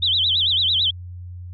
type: tone with vibrato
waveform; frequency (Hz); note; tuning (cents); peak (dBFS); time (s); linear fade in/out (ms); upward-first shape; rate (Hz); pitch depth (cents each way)
sine; 3469; A7; -25; -16; 0.02-0.91; 10; sine; 9; 230
effects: added 89 Hz sine -32 dBFS peak until 1.53 s